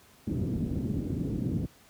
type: low-pass noise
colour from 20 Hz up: white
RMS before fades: -30 dBFS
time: 0.27-1.66 s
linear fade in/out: 5 ms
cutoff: 280 Hz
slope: 24 dB/octave
effects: pink hiss -58 dBFS RMS until 1.89 s + high-pass 60 Hz 12 dB/octave